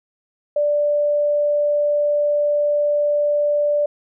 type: tone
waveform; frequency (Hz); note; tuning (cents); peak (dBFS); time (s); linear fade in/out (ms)
sine; 587.3; D5; 0; -15; 0.56-3.86; 5
effects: none